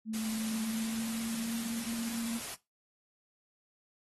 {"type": "tone with pitch glide", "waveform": "sine", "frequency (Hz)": [220, 230.3], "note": ["A3", "A#3"], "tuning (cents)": [0, -21], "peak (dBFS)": -33, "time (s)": [0.05, 2.41], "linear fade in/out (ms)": 50, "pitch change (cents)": 79, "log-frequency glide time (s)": [0.35, 1.67]}
{"type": "noise", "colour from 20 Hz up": "white", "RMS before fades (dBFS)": -41, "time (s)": [0.13, 2.55], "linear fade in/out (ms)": 10}
{"effects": ["noise-tail reverb RT60 0.2 s tail -17 dB re dry", "AAC 32 kbps"]}